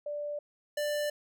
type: tone pair in turn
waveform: sine / square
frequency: 587.3 / 591 Hz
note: D5 / D5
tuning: 0 / +11 cents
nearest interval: unison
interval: 11 cents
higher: second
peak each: -33 / -30 dBFS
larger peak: second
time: 0.06-0.39 / 0.77-1.1 s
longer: neither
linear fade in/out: 5 ms
effects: none